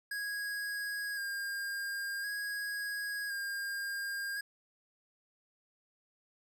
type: tone with vibrato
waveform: square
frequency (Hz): 1631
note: G#6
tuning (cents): -32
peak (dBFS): -36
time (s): 0.11-4.41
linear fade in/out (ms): 5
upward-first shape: square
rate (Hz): 0.47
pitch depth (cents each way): 23
effects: none